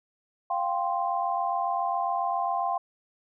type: chord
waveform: sine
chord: F suspended second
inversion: none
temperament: just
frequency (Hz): 698.5 / 785.8 / 1047.7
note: F5 / G5 / C6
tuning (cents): 0 / +4 / +2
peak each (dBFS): -29 / -29 / -30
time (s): 0.5-2.78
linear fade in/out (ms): 5
effects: none